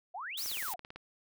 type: exponential two-way sweep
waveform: sine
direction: up then down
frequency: 658 to 6270 to 658 Hz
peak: -38 dBFS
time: 0.14-0.76 s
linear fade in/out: 10 ms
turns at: 0.45 s
type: noise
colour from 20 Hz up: blue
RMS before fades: -39 dBFS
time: 0.37-0.74 s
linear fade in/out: 10 ms
type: click train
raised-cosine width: 0.3 ms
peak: -30 dBFS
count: 10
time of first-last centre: 0.46-0.96 s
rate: 18 Hz
effects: none